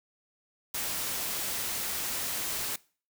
white noise, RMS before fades -33 dBFS, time 0.74-2.76 s, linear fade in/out 5 ms, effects noise-tail reverb RT60 0.4 s tail -22 dB re dry

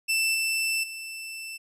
sawtooth tone with level steps, 2661 Hz, E7, 16 cents sharp, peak -19 / -21 / -32 dBFS, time 0.08-1.58 s, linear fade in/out 20 ms, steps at 0.34 / 0.83 s, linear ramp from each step 10 ms, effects resampled to 32000 Hz

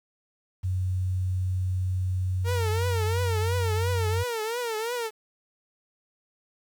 sine tone, 92.5 Hz, F#2, in tune, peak -24 dBFS, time 0.63-4.24 s, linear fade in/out 20 ms
sawtooth tone with vibrato, 460 Hz, A#4, 23 cents flat, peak -24 dBFS, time 2.44-5.11 s, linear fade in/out 50 ms, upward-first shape triangle, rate 2.9 Hz, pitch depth 140 cents each way
effects 9-bit

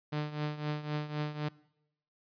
sawtooth tone with tremolo, 150 Hz, D3, 37 cents sharp, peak -26 dBFS, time 0.12-1.49 s, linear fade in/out 10 ms, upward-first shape triangle, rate 3.9 Hz, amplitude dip 80%, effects noise-tail reverb RT60 0.8 s tail -22 dB re dry + resampled to 11025 Hz

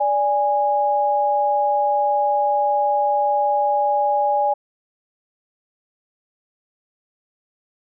sine tone pair together, 583.4 / 825 Hz, D5 / G#5, -12 / -12 cents, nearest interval tritone, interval 600 cents, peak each -21 / -17 dBFS, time 0-4.54 s, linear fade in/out 10 ms, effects none

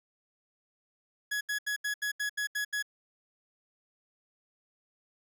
40% pulse tone bursts, 1680 Hz, G#6, 19 cents sharp, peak -29 dBFS, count 9, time 1.31-2.826 s, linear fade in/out 10 ms, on 100 ms, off 77 ms, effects none

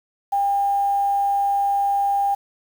sine tone with quantisation, 800 Hz, G5, 35 cents sharp, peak -17 dBFS, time 0.32-2.35 s, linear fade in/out 10 ms, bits 7, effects none

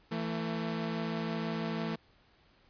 sawtooth tone pair together, 166.09 / 223.5 Hz, E3 / A3, +13 / +27 cents, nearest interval perfect fourth, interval 514 cents, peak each -32 / -31 dBFS, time 0.11-1.96 s, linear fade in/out 10 ms, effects pink hiss -65 dBFS RMS until 2.69 s + resampled to 11025 Hz

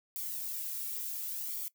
violet noise with flanger, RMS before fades -38 dBFS, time 0.16-1.68 s, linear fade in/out 0 ms, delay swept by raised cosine 0.88 to 2.18 ms, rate 0.7 Hz, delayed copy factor +0.55, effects noise-tail reverb RT60 0.1 s tail -19 dB re dry

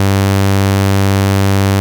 sawtooth tone, 98 Hz, G2, in tune, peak -5 dBFS, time 0-1.8 s, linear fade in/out 0 ms, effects 7-bit

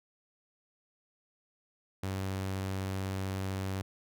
sawtooth tone, 95.8 Hz, G2, 39 cents flat, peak -29 dBFS, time 2.03-3.82 s, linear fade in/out 5 ms, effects none

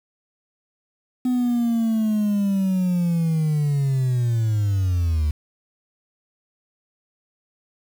sine linear sweep, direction down, 252.7 to 73.42 Hz, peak -15 dBFS, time 1.25-5.31 s, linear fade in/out 5 ms, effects tanh soft clip ceiling -17 dBFS + 7-bit

